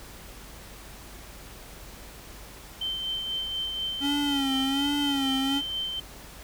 sine tone with tremolo, 3106 Hz, G7, 17 cents flat, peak -27 dBFS, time 2.81-6 s, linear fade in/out 5 ms, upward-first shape sine, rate 4.1 Hz, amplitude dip 35%
square tone with vibrato, 277.2 Hz, C#4, in tune, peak -26 dBFS, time 4-5.62 s, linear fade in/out 50 ms, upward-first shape sine, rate 1.3 Hz, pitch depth 71 cents each way
effects added 50 Hz sine -48 dBFS peak until 6.43 s + pink hiss -46 dBFS RMS until 6.43 s

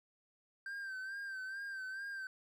triangle tone with vibrato, 1568 Hz, G6, in tune, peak -39 dBFS, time 0.66-2.27 s, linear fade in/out 2 ms, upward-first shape sine, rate 2.3 Hz, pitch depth 54 cents each way, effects none

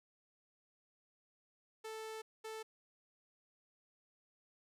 sawtooth tone bursts at uneven times, 440 Hz, A4, in tune, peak -40 dBFS, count 2, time 1.84-2.22 / 2.44-2.63 s, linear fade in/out 10 ms, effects low-pass 12000 Hz 12 dB/octave + 13-bit

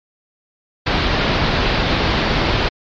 pink low-pass noise, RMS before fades -17 dBFS, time 0.86-2.69 s, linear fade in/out 10 ms, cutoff 4700 Hz, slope 48 dB/octave, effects MP3 48 kbps

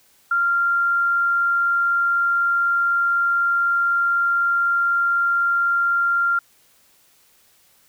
sine tone, 1388 Hz, F6, 11 cents flat, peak -16 dBFS, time 0.31-6.39 s, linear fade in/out 5 ms, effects white hiss -57 dBFS RMS until 7.88 s

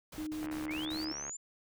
pink noise bursts, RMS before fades -48 dBFS, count 5, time 0.12-1.05 s, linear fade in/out 5 ms, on 150 ms, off 45 ms
sine tone with pitch glide, 308.6 to 312.4 Hz, D#4 to D#4, -14 to +7 cents, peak -36 dBFS, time 0.18-1.12 s, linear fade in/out 0 ms, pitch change +21 cents, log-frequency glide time 0.68-0.96 s
click train, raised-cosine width 0.5 ms, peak -29 dBFS, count 63, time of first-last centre 0.43-1.295 s, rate 71.7 Hz
sine linear sweep, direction up, 2021 to 7300 Hz, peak -39 dBFS, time 0.68-1.37 s, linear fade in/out 10 ms
effects none

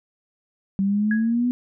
sine exponential sweep, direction up, 192.5 to 249.4 Hz, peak -18 dBFS, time 0.79-1.51 s, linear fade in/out 0 ms
sine tone with exponential decay, 1661.2 Hz, G#6, in tune, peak -22 dBFS, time 1.11-1.34 s, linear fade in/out 2 ms, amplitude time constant 48 ms
effects none

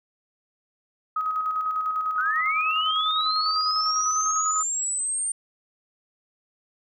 sine tone with tremolo, 1264 Hz, D#6, 27 cents sharp, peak -22 dBFS, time 1.16-4.63 s, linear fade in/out 5 ms, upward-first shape square, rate 10 Hz, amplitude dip 35%
sine linear sweep, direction up, 1425 to 8870 Hz, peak -24 dBFS, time 2.18-5.32 s, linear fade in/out 2 ms
effects none

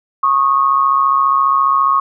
sine tone pair together, 1100 / 1234.7 Hz, C#6 / D#6, -14 / -14 cents, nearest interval major second, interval 200 cents, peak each -11 / -16 dBFS, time 0.23-2 s, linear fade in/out 5 ms, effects none

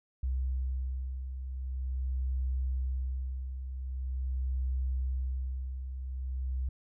sine beating tone pair, 64.2 / 64.64 Hz, C2 / C2, -32 / -20 cents, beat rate 0.44 Hz, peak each -39 / -31 dBFS, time 0.23-6.69 s, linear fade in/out 5 ms, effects none

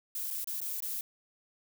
violet noise with dropouts, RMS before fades -36 dBFS, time 0.15-1.01 s, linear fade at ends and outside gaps 2 ms, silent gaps 0.305-0.309 / 0.444-0.473 / 0.604-0.615 / 0.804-0.823 s, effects none

